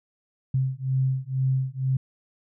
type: beating tone pair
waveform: sine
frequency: 130.81 / 132.91 Hz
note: C3 / C3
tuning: 0 / +28 cents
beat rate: 2.1 Hz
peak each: -25 / -25 dBFS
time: 0.54-1.97 s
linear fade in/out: 5 ms
effects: none